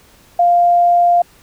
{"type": "tone", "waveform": "sine", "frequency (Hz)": 698.5, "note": "F5", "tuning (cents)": 0, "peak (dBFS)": -8, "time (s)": [0.39, 1.22], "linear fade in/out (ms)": 5, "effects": ["pink hiss -48 dBFS RMS until 1.42 s"]}